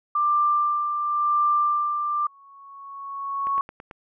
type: tone with tremolo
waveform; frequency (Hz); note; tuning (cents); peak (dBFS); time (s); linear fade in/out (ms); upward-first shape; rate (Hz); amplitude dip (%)
sine; 1185; D6; +15; -17; 0.15-2.27; 5; sine; 0.94; 50
type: tone with exponential growth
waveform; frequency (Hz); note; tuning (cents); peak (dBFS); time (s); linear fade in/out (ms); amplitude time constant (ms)
sine; 1108; C#6; -1; -19; 1.95-3.61; 1; 360
type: click train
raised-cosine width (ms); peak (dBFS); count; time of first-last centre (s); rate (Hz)
0.5; -24; 5; 3.47-3.912; 9.06
effects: none